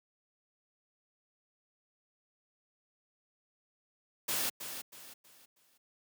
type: noise with echo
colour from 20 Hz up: white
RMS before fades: -33 dBFS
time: 4.28-4.5 s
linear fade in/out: 10 ms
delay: 320 ms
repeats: 4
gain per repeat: -9 dB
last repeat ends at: 5.78 s
effects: high-pass 100 Hz 12 dB/octave